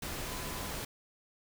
sine tone in noise, 1009 Hz, B5, 37 cents sharp, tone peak -49 dBFS, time 0.26-0.71 s, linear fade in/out 5 ms, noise pink, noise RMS -39 dBFS, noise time 0.02-0.85 s, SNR -13 dB, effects none

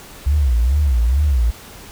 sine tone with vibrato, 65.41 Hz, C2, in tune, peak -12 dBFS, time 0.26-1.51 s, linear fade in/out 10 ms, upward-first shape sine, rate 2.3 Hz, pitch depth 240 cents each way, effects pink hiss -39 dBFS RMS until 1.91 s

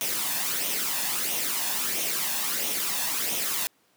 white noise with flanger, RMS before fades -28 dBFS, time 0.01-3.67 s, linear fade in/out 0 ms, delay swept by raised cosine 0.32 to 1.16 ms, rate 1.5 Hz, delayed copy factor +0.55, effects pink hiss -65 dBFS RMS until 3.96 s + high-pass 200 Hz 12 dB/octave

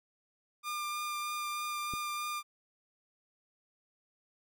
sawtooth tone with vibrato, 1200 Hz, D6, 37 cents sharp, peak -31 dBFS, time 0.63-2.43 s, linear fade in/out 50 ms, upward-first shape triangle, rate 3.2 Hz, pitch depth 13 cents each way
click, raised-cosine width 3 ms, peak -29 dBFS, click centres 1.937 s
effects none

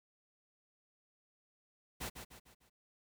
pink noise with echo, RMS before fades -41 dBFS, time 2-2.1 s, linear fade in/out 20 ms, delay 150 ms, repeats 4, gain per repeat -7 dB, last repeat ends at 2.7 s, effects none

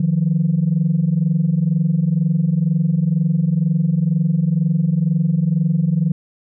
sine tone pair together, 153.4 / 175.48 Hz, D#3 / F3, -24 / +9 cents, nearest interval major second, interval 233 cents, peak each -16 dBFS, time 0-6.12 s, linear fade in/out 5 ms, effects tanh soft clip ceiling -8 dBFS

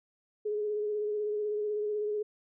sine tone with vibrato, 420.2 Hz, G#4, 20 cents sharp, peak -29 dBFS, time 0.45-2.23 s, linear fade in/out 10 ms, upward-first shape sine, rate 16 Hz, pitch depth 26 cents each way, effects none

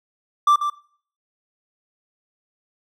triangle tone with echo, 1174.7 Hz, D6, in tune, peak -10 dBFS, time 0.47-0.56 s, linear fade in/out 5 ms, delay 140 ms, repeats 1, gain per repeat -8 dB, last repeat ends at 0.7 s, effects noise-tail reverb RT60 0.5 s tail -19 dB re dry

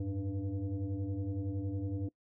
sine tone with frequency modulation, 102.4 Hz, G#2, 24 cents flat, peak -33 dBFS, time 0-2.09 s, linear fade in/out 5 ms, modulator 194 Hz, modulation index 1.3, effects noise-tail reverb RT60 0.1 s tail -22 dB re dry

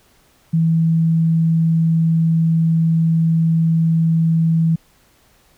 sine tone, 163.4 Hz, E3, 15 cents flat, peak -12 dBFS, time 0.53-4.76 s, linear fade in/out 10 ms, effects pink hiss -55 dBFS RMS until 5.57 s

